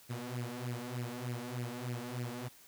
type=tone with flanger; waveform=sawtooth; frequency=122.3 Hz; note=B2; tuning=16 cents flat; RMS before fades=-40 dBFS; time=0.09-2.49 s; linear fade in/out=20 ms; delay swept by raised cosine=0.4 to 4.8 ms; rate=3.3 Hz; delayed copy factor=+0.8; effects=white hiss -59 dBFS RMS until 2.67 s